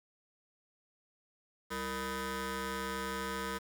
15% pulse ring-modulated tone, 265.5 Hz, C4, 25 cents sharp, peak -26 dBFS, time 1.7-3.59 s, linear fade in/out 20 ms, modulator 727 Hz, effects high-pass 80 Hz 12 dB/octave + 9-bit

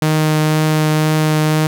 sawtooth tone with vibrato, 154.9 Hz, D#3, 7 cents flat, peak -8 dBFS, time 0.02-1.67 s, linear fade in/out 2 ms, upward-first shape triangle, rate 2 Hz, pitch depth 10 cents each way, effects none

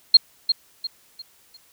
sine tone with echo, 4224 Hz, C8, 16 cents sharp, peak -6 dBFS, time 0.14-0.17 s, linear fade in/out 5 ms, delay 350 ms, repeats 4, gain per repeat -9 dB, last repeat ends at 1.57 s, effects white hiss -57 dBFS RMS until 1.72 s

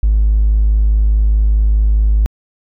triangle tone, 52.4 Hz, G#1, 16 cents sharp, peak -5 dBFS, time 0.03-2.26 s, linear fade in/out 0 ms, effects tanh soft clip ceiling -5 dBFS

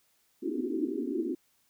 white band-pass noise, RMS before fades -32 dBFS, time 0.42-1.35 s, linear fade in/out 10 ms, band 240 to 390 Hz, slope 96 dB/octave, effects white hiss -70 dBFS RMS until 1.69 s

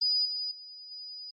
sine tone with level steps, 4945 Hz, D#8, 12 cents flat, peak -24 / -31 / -44 / -40 dBFS, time 0.01-1.31 s, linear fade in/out 10 ms, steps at 0.25 / 0.51 / 0.91 s, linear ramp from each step 5 ms, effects Opus 32 kbps

